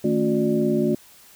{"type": "tone cluster", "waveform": "sine", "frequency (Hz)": [157.4, 221.3, 278.8, 360.7, 593], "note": ["D#3", "A3", "C#4", "F#4", "D5"], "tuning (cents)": [20, 10, 10, -44, 17], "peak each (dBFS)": [-28, -22, -26, -22, -29], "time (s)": [0.04, 0.95], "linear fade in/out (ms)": 5, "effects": ["white hiss -50 dBFS RMS until 1.35 s"]}